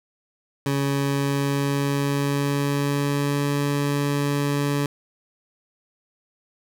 20% pulse tone with pitch glide, 139.5 to 143.09 Hz, C#3 to D3, +11 to -45 cents, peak -16 dBFS, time 0.66-4.86 s, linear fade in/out 2 ms, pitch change +44 cents, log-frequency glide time 0.84-3.52 s, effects none

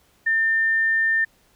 sine tone, 1800 Hz, A6, 39 cents sharp, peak -17 dBFS, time 0.26-1.25 s, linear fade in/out 10 ms, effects pink hiss -60 dBFS RMS until 1.55 s

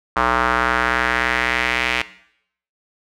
square tone with band-pass filter sweep, 61.74 Hz, B1, in tune, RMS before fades -19 dBFS, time 0.16-2.02 s, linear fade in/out 5 ms, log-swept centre 1200 to 2400 Hz, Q 2.5, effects noise-tail reverb RT60 0.7 s tail -17 dB re dry

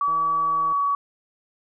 sine tone with pitch glide, 1143 to 1132.5 Hz, D6 to C#6, -47 to +37 cents, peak -19 dBFS, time 0.01-0.95 s, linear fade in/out 2 ms, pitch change -16 cents, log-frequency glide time 0.38-0.74 s
click train, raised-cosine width 1 ms, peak -29 dBFS, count 104, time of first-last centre 0.08-0.724 s, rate 160 Hz
effects none

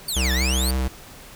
20% pulse exponential two-way sweep, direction down then up, 4699 to 1700 to 4699 Hz, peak -18 dBFS, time 0.08-0.71 s, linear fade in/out 5 ms, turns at 0.32 s
square tone with vibrato, 64.8 Hz, C2, 16 cents flat, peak -21 dBFS, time 0.16-0.88 s, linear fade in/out 5 ms, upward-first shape sine, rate 8.6 Hz, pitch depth 15 cents each way
effects pink hiss -43 dBFS RMS until 1.35 s

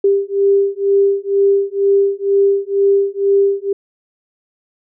sine beating tone pair, 395.9 / 398 Hz, G4 / G4, +17 / +26 cents, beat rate 2.1 Hz, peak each -14 dBFS, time 0.04-3.73 s, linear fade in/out 5 ms, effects none

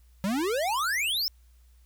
square exponential sweep, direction up, 183 to 5510 Hz, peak -26 dBFS, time 0.24-1.28 s, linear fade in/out 0 ms, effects added 60 Hz sine -54 dBFS peak until 1.85 s + white hiss -69 dBFS RMS until 1.85 s

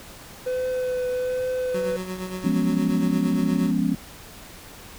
triangle tone with vibrato, 505 Hz, B4, 39 cents sharp, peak -21 dBFS, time 0.46-1.97 s, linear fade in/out 10 ms, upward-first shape triangle, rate 1.2 Hz, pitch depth 18 cents each way
25% pulse tone with tremolo, 185 Hz, F#3, in tune, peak -24 dBFS, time 1.74-3.71 s, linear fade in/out 5 ms, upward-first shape sine, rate 8.6 Hz, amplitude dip 55%
sine chord, C# dominant seventh, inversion first, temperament equal, 174.61 / 207.7 / 246.9 / 277.2 Hz, E#3 / G#3 / B3 / C#4, 0 / 0 / 0 / 0 cents, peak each -25 dBFS, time 2.44-3.95 s, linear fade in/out 5 ms
effects pink hiss -43 dBFS RMS until 4.98 s

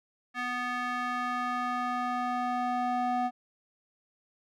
square tone with band-pass filter sweep, 246.9 Hz, B3, in tune, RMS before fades -31 dBFS, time 0.34-3.31 s, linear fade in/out 50 ms, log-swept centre 1700 to 750 Hz, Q 2, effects none

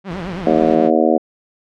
sawtooth tone with vibrato, 180 Hz, F#3, 47 cents flat, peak -20 dBFS, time 0.04-0.91 s, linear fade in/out 50 ms, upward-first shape triangle, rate 9.2 Hz, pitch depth 210 cents each way
pink noise, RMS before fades -33 dBFS, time 0.1-0.75 s, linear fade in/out 5 ms
harmonic tone, 79.5 Hz, D#2, 38 cents sharp, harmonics 3 / 4 / 5 / 6 / 7 / 8 / 9, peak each -18 / -17 / -19 / -21 / -18 / -20 / -20 dBFS, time 0.46-1.18 s, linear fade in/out 10 ms
effects low-pass 3000 Hz 12 dB/octave

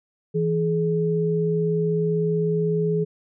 sine tone pair together, 164.45 / 422.6 Hz, E3 / G#4, -4 / +30 cents, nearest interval octave + major third, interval 1634 cents, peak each -22 dBFS, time 0.34-3.05 s, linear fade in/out 20 ms, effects none

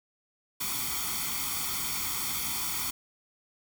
white noise with comb filter, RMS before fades -32 dBFS, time 0.6-2.91 s, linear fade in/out 10 ms, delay 0.89 ms, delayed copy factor +0.85, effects none

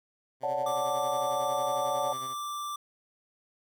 10% pulse tone with tremolo, 130.9 Hz, C3, 1 cent sharp, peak -34 dBFS, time 0.4-2.35 s, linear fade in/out 50 ms, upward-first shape sine, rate 11 Hz, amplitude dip 60%
sine chord, D major seventh, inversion third, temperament equal, 554.4 / 587.3 / 740 / 880 Hz, C#5 / D5 / F#5 / A5, 0 / 0 / 0 / 0 cents, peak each -33 dBFS, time 0.43-2.13 s, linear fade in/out 5 ms
square tone, 1174.7 Hz, D6, in tune, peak -34 dBFS, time 0.66-2.76 s, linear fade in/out 5 ms
effects none

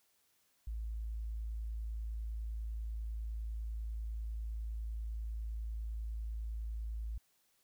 sine tone, 55 Hz, A1, in tune, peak -37 dBFS, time 0.67-7.18 s, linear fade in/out 5 ms, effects white hiss -74 dBFS RMS until 7.63 s

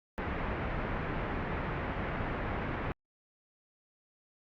pink low-pass noise, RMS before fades -35 dBFS, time 0.18-2.92 s, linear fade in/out 0 ms, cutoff 2200 Hz, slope 24 dB/octave, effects Opus 48 kbps

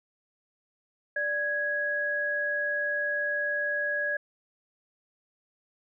sine tone pair together, 587.3 / 1661.2 Hz, D5 / G#6, 0 / 0 cents, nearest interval octave + tritone, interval 1800 cents, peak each -33 / -27 dBFS, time 1.16-4.17 s, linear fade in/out 5 ms, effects none

